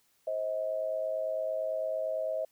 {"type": "tone pair together", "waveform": "sine", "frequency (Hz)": [527, 635.9], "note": ["C5", "D#5"], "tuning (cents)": [12, 38], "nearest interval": "minor third", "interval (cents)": 326, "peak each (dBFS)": [-35, -31], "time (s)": [0.27, 2.45], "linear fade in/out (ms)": 5, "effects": ["white hiss -70 dBFS RMS until 2.51 s"]}